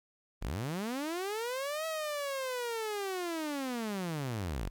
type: linear two-way sweep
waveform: sawtooth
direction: up then down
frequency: 30.77 to 648 to 36.79 Hz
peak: -30 dBFS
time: 0.41-4.7 s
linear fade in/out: 20 ms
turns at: 1.86 s
effects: 11-bit